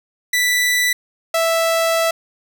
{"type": "tone pair in turn", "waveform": "sawtooth", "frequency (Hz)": [1975.5, 659.2], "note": ["B6", "E5"], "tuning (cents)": [0, 0], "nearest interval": "octave + perfect fifth", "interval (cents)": 1900, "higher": "first", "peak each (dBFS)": -11, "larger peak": "neither", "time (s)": [[0.33, 0.93], [1.34, 2.11]], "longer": "second", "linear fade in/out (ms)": 5, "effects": []}